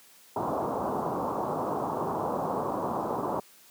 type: low-pass noise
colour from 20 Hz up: white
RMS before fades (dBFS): -30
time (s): 0.36-3.4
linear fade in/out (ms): 5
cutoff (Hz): 1100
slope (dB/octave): 48
effects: white hiss -56 dBFS RMS until 3.7 s + high-pass 150 Hz 12 dB/octave